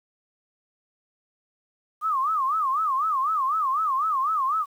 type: tone with vibrato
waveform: sine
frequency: 1168 Hz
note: D6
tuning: 10 cents flat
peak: -21 dBFS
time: 2.01-4.66 s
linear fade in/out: 50 ms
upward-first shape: sine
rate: 4 Hz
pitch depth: 200 cents each way
effects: 9-bit